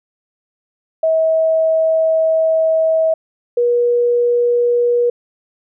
sine tone pair in turn, 643 / 480.9 Hz, E5 / B4, -43 / -46 cents, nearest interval perfect fourth, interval 503 cents, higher first, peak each -11 dBFS, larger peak neither, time 1.03-3.14 / 3.57-5.1 s, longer first, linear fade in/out 5 ms, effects none

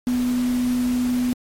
sine tone in noise, 247.7 Hz, B3, 5 cents sharp, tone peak -18 dBFS, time 0.07-1.33 s, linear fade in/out 0 ms, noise pink, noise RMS -35 dBFS, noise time 0.07-1.33 s, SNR +14 dB, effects MP3 64 kbps

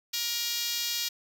5% pulse tone with high-pass filter, 472.7 Hz, A#4, 24 cents sharp, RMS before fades -31 dBFS, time 0.13-1.09 s, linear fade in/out 10 ms, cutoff 3500 Hz, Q 0.81, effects none

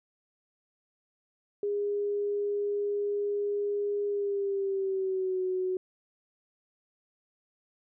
sine tone with pitch glide, 408.8 to 370.6 Hz, G#4 to F#4, -27 to +3 cents, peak -27 dBFS, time 1.63-5.77 s, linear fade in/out 2 ms, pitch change -170 cents, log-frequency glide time 4.07-5.41 s, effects none

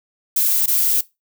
violet noise with dropouts, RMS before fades -17 dBFS, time 0.36-1.01 s, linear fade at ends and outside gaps 5 ms, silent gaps 0.661-0.677 s, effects noise-tail reverb RT60 0.2 s tail -19 dB re dry

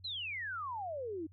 sine exponential sweep, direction down, 4205 to 301.9 Hz, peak -37 dBFS, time 0.04-1.27 s, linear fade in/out 10 ms, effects added 93 Hz sine -55 dBFS peak until 1.32 s

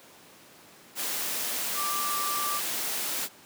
sine tone in noise, 1174.7 Hz, D6, in tune, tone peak -30 dBFS, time 1.74-2.61 s, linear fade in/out 50 ms, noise white, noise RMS -31 dBFS, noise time 0.95-3.29 s, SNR -2 dB, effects pink hiss -52 dBFS RMS until 3.45 s + high-pass 200 Hz 12 dB/octave

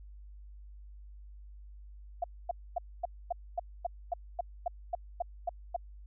sine tone bursts, 698.5 Hz, F5, in tune, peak -28 dBFS, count 14, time 2.22-5.764 s, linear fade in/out 5 ms, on 21 ms, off 250 ms, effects added 50 Hz sine -47 dBFS peak until 6.06 s

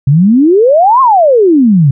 sine exponential two-way sweep, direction up then down, 130 to 1094 to 130 Hz, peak -3 dBFS, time 0.07-1.91 s, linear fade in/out 5 ms, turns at 1.01 s, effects none

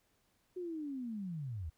sine linear sweep, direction down, 370 to 71 Hz, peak -38 dBFS, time 0.56-1.7 s, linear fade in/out 10 ms, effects pink hiss -75 dBFS RMS until 1.77 s

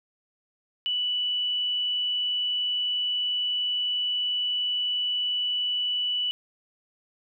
sine tone, 2963 Hz, F#7, 2 cents sharp, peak -24 dBFS, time 0.86-6.31 s, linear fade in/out 0 ms, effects none

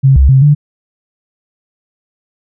sine tone with pitch steps, 134.9 / 67.2 / 133.2 / 146.8 Hz, C#3 / C2 / C3 / D3, -47 / +47 / +31 / 0 cents, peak -3 dBFS, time 0.03-0.55 s, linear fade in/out 20 ms, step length 130 ms, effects none

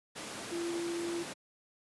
sine tone in noise, 341.3 Hz, F4, 40 cents flat, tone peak -33 dBFS, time 0.51-1.24 s, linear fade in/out 20 ms, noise pink, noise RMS -41 dBFS, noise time 0.15-1.34 s, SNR +5 dB, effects high-pass 200 Hz 12 dB/octave + resampled to 24000 Hz

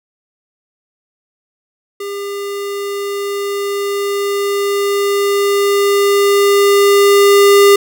square tone with level ramp, 402.1 Hz, G4, 44 cents sharp, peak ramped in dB -22 to -5 dBFS, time 2-7.76 s, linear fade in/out 5 ms, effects none

